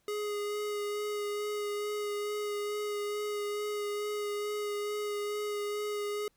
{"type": "tone with vibrato", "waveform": "square", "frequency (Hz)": 415.3, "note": "G#4", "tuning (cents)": 0, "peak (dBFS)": -33, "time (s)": [0.08, 6.28], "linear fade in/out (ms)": 2, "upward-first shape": "sine", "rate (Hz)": 2.3, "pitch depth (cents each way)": 14, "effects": ["pink hiss -73 dBFS RMS until 6.36 s"]}